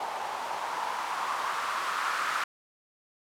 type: noise with low-pass filter sweep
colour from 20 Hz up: violet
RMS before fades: -32 dBFS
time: 0-2.44 s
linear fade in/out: 5 ms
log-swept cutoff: 820 to 1300 Hz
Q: 3.9
effects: none